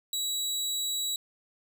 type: tone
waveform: 25% pulse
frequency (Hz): 3900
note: B7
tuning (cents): -23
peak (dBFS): -25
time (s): 0.13-1.16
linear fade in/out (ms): 2
effects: none